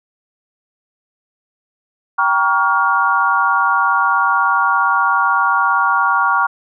sine chord, G half-diminished seventh, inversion none, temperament just, 784 / 940.8 / 1128.9 / 1411.2 Hz, G5 / Bb5 / Db6 / F6, 0 / +16 / +31 / +18 cents, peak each -21 / -18 / -16 / -16 dBFS, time 2.18-6.47 s, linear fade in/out 10 ms, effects none

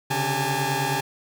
sawtooth tone cluster, 134.9 / 144.6 / 391.2 / 823 / 891 Hz, C#3 / D3 / G4 / G#5 / A5, -47 / -27 / -4 / -16 / +22 cents, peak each -26 / -26 / -28 / -23 / -25 dBFS, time 0.1-1.01 s, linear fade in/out 10 ms, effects none

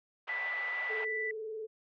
pink band-pass noise, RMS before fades -44 dBFS, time 0.27-1.05 s, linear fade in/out 10 ms, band 640 to 2700 Hz, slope 24 dB/octave
sine tone, 1979 Hz, B6, 3 cents sharp, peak -33 dBFS, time 0.29-1.31 s, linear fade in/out 2 ms
sine tone with vibrato, 436.6 Hz, A4, 13 cents flat, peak -37 dBFS, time 0.89-1.67 s, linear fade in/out 20 ms, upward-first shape square, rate 20 Hz, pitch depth 34 cents each way
effects none

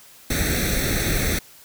pink noise with comb filter, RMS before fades -22 dBFS, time 0.3-1.39 s, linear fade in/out 5 ms, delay 0.5 ms, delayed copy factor +0.85, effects white hiss -48 dBFS RMS until 1.64 s

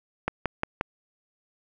click train, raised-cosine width 0.5 ms, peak -10 dBFS, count 4, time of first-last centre 0.28-0.811 s, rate 5.65 Hz, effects none

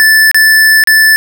square tone with dropouts, 1754 Hz, A6, 6 cents flat, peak -4 dBFS, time 0-1.16 s, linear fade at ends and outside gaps 0 ms, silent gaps 0.314-0.345 / 0.838-0.873 s, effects none

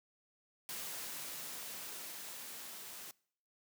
white noise with level ramp, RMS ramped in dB -43 to -49 dBFS, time 0.69-3.11 s, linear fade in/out 0 ms, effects noise-tail reverb RT60 0.6 s tail -24 dB re dry + high-pass 150 Hz 12 dB/octave

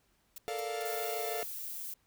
blue noise bursts, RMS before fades -44 dBFS, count 4, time 0.36-1.048 s, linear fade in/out 5 ms, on 22 ms, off 200 ms
45% pulse chord, Bb major seventh, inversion third, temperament equal, 440 / 466.2 / 587.3 / 698.5 Hz, A4 / Bb4 / D5 / F5, 0 / 0 / 0 / 0 cents, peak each -39 / -43 / -44 / -38 dBFS, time 0.48-1.43 s, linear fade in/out 0 ms
violet noise, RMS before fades -41 dBFS, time 0.85-1.94 s, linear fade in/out 5 ms
effects pink hiss -72 dBFS RMS until 2.06 s

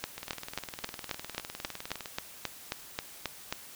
two click trains, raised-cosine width 0.2 ms, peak -14 / -21 dBFS, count 14 / 38, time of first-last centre 0.04-3.525 / 0.18-2.058 s, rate 3.73 / 19.7 Hz, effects white hiss -49 dBFS RMS until 3.75 s

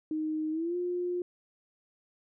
sine tone with pitch glide, 311.1 to 355.3 Hz, D#4 to F4, 0 to +30 cents, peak -29 dBFS, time 0.11-1.22 s, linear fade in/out 2 ms, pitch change +230 cents, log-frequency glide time 0.51-0.76 s, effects none

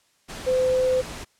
sine tone in noise, 512 Hz, C5, 38 cents flat, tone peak -18 dBFS, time 0.46-1.02 s, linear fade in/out 20 ms, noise pink, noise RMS -36 dBFS, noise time 0.28-1.25 s, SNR +15 dB, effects white hiss -64 dBFS RMS until 1.39 s + low-pass 9000 Hz 12 dB/octave

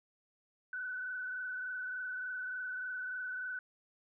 sine tone with frequency modulation, 1497 Hz, F#6, 20 cents sharp, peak -37 dBFS, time 0.73-3.59 s, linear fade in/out 2 ms, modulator 23.4 Hz, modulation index 1.3, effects none

